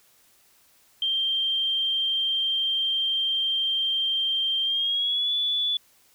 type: tone with pitch glide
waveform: sine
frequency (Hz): 3163 to 3449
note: G7 to A7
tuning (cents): +15 to -35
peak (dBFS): -22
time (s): 1.02-5.77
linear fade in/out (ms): 2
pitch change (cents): +150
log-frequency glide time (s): 4.63-5.33
effects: white hiss -60 dBFS RMS until 6.14 s